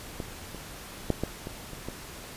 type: clicks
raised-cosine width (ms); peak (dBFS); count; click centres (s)
2; -19 / -27 / -10 / -14 / -22 / -28 / -21; 7; 0.202 / 0.547 / 1.103 / 1.236 / 1.471 / 1.733 / 1.886
effects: pink hiss -43 dBFS RMS until 2.36 s + resampled to 32000 Hz